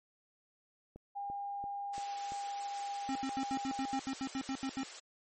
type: click train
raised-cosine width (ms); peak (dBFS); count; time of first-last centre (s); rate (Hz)
2; -36; 5; 0.96-2.321; 2.94
type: tone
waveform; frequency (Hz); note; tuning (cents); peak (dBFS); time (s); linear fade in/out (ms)
sine; 805; G5; +46; -37; 1.15-4; 20
type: high-pass noise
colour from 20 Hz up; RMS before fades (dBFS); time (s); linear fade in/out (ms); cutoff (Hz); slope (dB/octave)
white; -47; 1.93-5; 10; 360; 48
type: tone bursts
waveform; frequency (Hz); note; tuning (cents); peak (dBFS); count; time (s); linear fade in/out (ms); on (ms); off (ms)
square; 267.5; C4; +38; -35; 13; 3.09-4.833; 0; 63; 77
effects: MP3 32 kbps